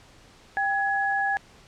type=tone pair together; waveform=sine; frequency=793 / 1680.3 Hz; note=G5 / G#6; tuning=+20 / +20 cents; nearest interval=octave + minor second; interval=1300 cents; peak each=-25 dBFS; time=0.57-1.37 s; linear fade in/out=0 ms; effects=pink hiss -53 dBFS RMS until 1.67 s + low-pass 7000 Hz 12 dB/octave